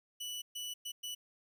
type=tone bursts at uneven times; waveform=sawtooth; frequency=2960 Hz; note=F#7; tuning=in tune; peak=-36 dBFS; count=4; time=0.2-0.42 / 0.55-0.74 / 0.85-0.92 / 1.03-1.15 s; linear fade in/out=10 ms; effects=12-bit